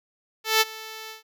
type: tone with ADSR envelope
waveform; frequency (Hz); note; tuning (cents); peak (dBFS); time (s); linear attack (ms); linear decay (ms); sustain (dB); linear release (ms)
5% pulse; 440; A4; 0; -4; 0.44-1.23; 170; 29; -21; 130
effects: none